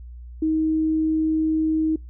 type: tone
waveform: sine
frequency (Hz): 315.3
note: D#4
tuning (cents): +23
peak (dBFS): -18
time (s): 0.42-1.96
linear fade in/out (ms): 5
effects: noise-tail reverb RT60 0.2 s tail -25 dB re dry + added 60 Hz sine -36 dBFS peak until 2.09 s